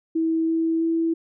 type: tone with pitch steps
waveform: sine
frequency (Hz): 324.6 / 326.5 / 329.1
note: E4 / E4 / E4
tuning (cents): -27 / -17 / -3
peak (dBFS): -19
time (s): 0.15-1.14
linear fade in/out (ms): 10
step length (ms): 330
effects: none